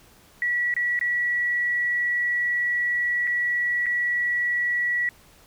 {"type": "tone with dropouts", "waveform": "sine", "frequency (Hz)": 1938, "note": "B6", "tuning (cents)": -33, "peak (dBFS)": -21, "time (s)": [0.42, 5.09], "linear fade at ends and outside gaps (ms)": 1, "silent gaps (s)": [[0.74, 0.765], [0.991, 1.012], [3.271, 3.274], [3.859, 3.865]], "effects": ["pink hiss -54 dBFS RMS until 5.46 s"]}